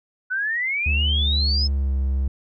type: exponential sweep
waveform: sine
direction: up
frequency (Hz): 1480 to 5274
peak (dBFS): -21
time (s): 0.3-1.68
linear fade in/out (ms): 20
type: tone with pitch glide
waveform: triangle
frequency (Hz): 73.42 to 66.94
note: D2 to C2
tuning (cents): 0 to +40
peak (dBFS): -17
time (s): 0.86-2.28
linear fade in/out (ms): 5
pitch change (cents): -160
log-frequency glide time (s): 1.35-1.94
effects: none